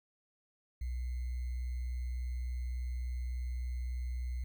sine tone with sample-and-hold, 61.74 Hz, B1, in tune, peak -34 dBFS, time 0.81-4.44 s, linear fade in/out 5 ms, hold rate 2100 Hz, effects none

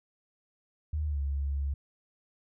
sine tone with pitch glide, 76.2 to 69.88 Hz, D#2 to C#2, -36 to +15 cents, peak -28 dBFS, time 0.93-1.74 s, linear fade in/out 5 ms, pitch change -149 cents, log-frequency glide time 1.06-1.2 s, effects none

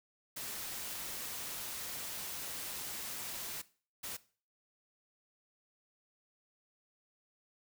white noise bursts at uneven times, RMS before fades -42 dBFS, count 2, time 0.36-3.62 / 4.03-4.17 s, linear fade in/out 10 ms, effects noise-tail reverb RT60 0.4 s tail -18 dB re dry

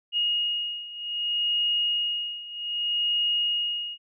sine beating tone pair, 2868 / 2868.64 Hz, F7 / F7, +45 / +46 cents, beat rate 0.64 Hz, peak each -29 / -26 dBFS, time 0.12-3.98 s, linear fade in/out 50 ms, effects none

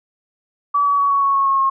sine tone with pitch steps, 1147 / 1137.1 / 1127.3 / 1117.6 / 1107.9 / 1098.4 / 1088.9 / 1079.5 Hz, D6 / C#6 / C#6 / C#6 / C#6 / C#6 / C#6 / C#6, -41 / +44 / +29 / +14 / -1 / -16 / -31 / -46 cents, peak -13 dBFS, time 0.74-1.7 s, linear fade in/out 10 ms, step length 120 ms, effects none

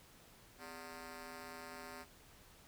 10% pulse ring-modulated tone, 329.6 Hz, E4, in tune, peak -37 dBFS, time 0.58-2.06 s, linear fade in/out 50 ms, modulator 76.6 Hz, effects pink hiss -62 dBFS RMS until 2.67 s

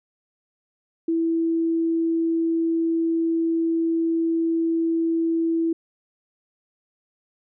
sine tone, 329.6 Hz, E4, in tune, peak -19 dBFS, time 1.08-5.73 s, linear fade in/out 5 ms, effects none

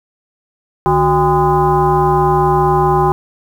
sine tone with frequency modulation, 587.3 Hz, D5, in tune, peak -9 dBFS, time 0.86-3.12 s, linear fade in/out 0 ms, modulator 218 Hz, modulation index 2.3, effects 7-bit

